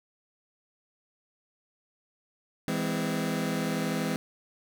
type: chord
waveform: sawtooth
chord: E augmented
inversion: none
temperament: just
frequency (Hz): 164.81 / 206 / 257.5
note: E3 / G#3 / B#3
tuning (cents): 0 / -14 / -28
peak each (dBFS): -28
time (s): 2.68-4.16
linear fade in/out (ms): 0
effects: none